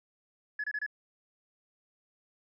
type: tone bursts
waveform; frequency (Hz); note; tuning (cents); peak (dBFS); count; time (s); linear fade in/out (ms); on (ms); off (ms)
sine; 1701; G#6; +41; -30; 4; 0.59-0.864; 5; 49; 26
effects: tanh soft clip ceiling -27 dBFS